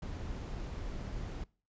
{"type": "noise", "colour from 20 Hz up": "brown", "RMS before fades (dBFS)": -40, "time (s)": [0.02, 1.44], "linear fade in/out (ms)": 5, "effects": ["noise-tail reverb RT60 0.4 s tail -24 dB re dry", "resampled to 16000 Hz"]}